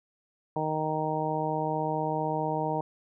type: harmonic tone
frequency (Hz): 155.56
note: D#3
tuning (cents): 0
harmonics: 1 / 2 / 3 / 4 / 5 / 6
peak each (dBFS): -34 / -35 / -34 / -34 / -33 / -33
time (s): 0.56-2.81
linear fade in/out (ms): 2
effects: none